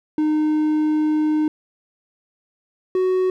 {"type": "tone pair in turn", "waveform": "triangle", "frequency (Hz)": [306.6, 371.3], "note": ["D#4", "F#4"], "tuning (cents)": [-25, 6], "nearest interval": "minor third", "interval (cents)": 331, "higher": "second", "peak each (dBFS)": -14, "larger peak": "neither", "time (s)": [[0.18, 1.48], [2.95, 3.3]], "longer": "first", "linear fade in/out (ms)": 2, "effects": []}